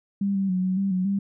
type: tone with pitch steps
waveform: sine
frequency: 198.9 / 194.5 / 183.9 / 186.2 / 196.1 / 184.3 / 198 Hz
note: G3 / G3 / F#3 / F#3 / G3 / F#3 / G3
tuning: +25 / -13 / -10 / +11 / +1 / -7 / +18 cents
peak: -21 dBFS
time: 0.21-1.19 s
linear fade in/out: 5 ms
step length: 140 ms
effects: none